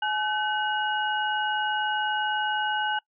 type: tone cluster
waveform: sine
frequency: 848 / 1521 / 2893 Hz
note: G#5 / F#6 / F#7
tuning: +36 / +47 / -40 cents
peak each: -27 / -28 / -32 dBFS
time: 0.02-2.99 s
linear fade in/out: 5 ms
effects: noise-tail reverb RT60 0.1 s tail -24 dB re dry